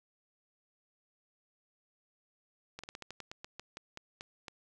slowing click train, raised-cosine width 0.2 ms, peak -26 dBFS, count 14, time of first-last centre 2.79-4.482 s, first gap 46 ms, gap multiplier 1.16, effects none

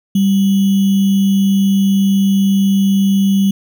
sine tone with sample-and-hold, 196 Hz, G3, in tune, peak -9 dBFS, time 0.15-3.51 s, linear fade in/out 5 ms, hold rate 3150 Hz, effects none

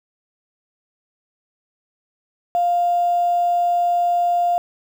sine tone with quantisation, 700 Hz, F5, 4 cents sharp, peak -15 dBFS, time 2.55-4.58 s, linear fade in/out 0 ms, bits 7, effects none

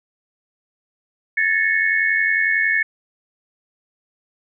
sine tone cluster, 1726 / 1817 / 2195 Hz, A6 / A#6 / C#7, -34 / -45 / -18 cents, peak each -20 dBFS, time 1.37-2.83 s, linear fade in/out 5 ms, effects none

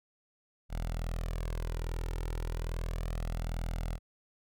sawtooth tone with flanger, 41.2 Hz, E1, in tune, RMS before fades -35 dBFS, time 0.69-3.99 s, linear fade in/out 50 ms, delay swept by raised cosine 1.4 to 2.2 ms, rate 0.34 Hz, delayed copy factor +0.6, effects none

